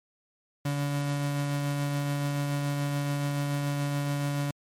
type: tone with tremolo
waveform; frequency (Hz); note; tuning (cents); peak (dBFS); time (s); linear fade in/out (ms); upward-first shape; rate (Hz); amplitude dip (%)
35% pulse; 143.2; D3; -43; -24; 0.65-4.51; 5; triangle; 7; 25
effects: MP3 64 kbps